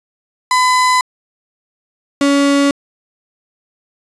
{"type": "tone pair in turn", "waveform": "35% pulse", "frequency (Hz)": [1008, 281.5], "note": ["B5", "C#4"], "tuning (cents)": [35, 27], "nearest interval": "octave + minor seventh", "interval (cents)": 2208, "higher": "first", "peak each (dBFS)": -8, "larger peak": "neither", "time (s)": [[0.51, 1.01], [2.21, 2.71]], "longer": "neither", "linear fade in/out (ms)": 2, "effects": ["resampled to 22050 Hz", "8-bit"]}